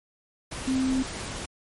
sine tone in noise, 261.6 Hz, C4, in tune, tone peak -22 dBFS, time 0.67-1.03 s, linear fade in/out 10 ms, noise pink, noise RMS -35 dBFS, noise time 0.51-1.46 s, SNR +10 dB, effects MP3 48 kbps

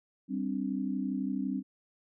sine chord, G suspended fourth, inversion none, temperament equal, 196 / 261.6 / 293.7 Hz, G3 / C4 / D4, 0 / 0 / 0 cents, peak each -34 / -33 / -37 dBFS, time 0.28-1.63 s, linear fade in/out 50 ms, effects none

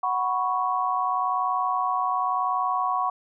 sine chord, F# suspended fourth, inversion none, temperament equal, 740 / 987.8 / 1108.7 Hz, F#5 / B5 / C#6, 0 / 0 / 0 cents, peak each -27 / -28 / -25 dBFS, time 0.03-3.1 s, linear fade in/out 5 ms, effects none

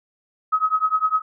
sine tone with tremolo, 1273 Hz, D#6, 39 cents sharp, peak -13 dBFS, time 0.52-1.22 s, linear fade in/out 10 ms, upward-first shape triangle, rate 9.9 Hz, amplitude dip 100%, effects none

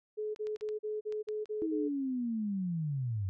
sine tone bursts, 426.6 Hz, G#4, 46 cents sharp, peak -33 dBFS, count 8, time 0.17-1.89 s, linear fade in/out 20 ms, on 180 ms, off 40 ms
clicks, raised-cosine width 0.2 ms, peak -34 dBFS, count 8, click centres 0.361 / 0.47 / 0.561 / 0.61 / 0.689 / 1.124 / 1.287 / 1.457 s
sine linear sweep, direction down, 327.3 to 91 Hz, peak -31 dBFS, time 1.62-3.29 s, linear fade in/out 0 ms
effects none

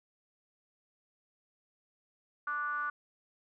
triangle ring-modulated tone, 146.83 Hz, D3, in tune, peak -27 dBFS, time 2.47-2.9 s, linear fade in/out 5 ms, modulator 1320 Hz, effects none

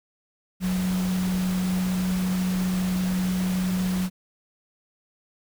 sine tone in noise, 184 Hz, F#3, 9 cents flat, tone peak -22 dBFS, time 0.6-4.1 s, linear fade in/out 50 ms, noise pink, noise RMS -35 dBFS, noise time 0.6-4.1 s, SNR +10 dB, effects none

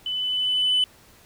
sine tone with level ramp, 3004 Hz, F#7, 26 cents sharp, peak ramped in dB -25 to -15 dBFS, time 0.06-0.84 s, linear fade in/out 2 ms, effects tanh soft clip ceiling -15 dBFS + pink hiss -53 dBFS RMS until 1.25 s

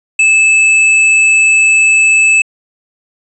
triangle tone with hard clipping, 2617 Hz, E7, 13 cents flat, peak -7 dBFS, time 0.19-2.42 s, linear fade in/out 5 ms, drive 14 dB, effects resampled to 22050 Hz

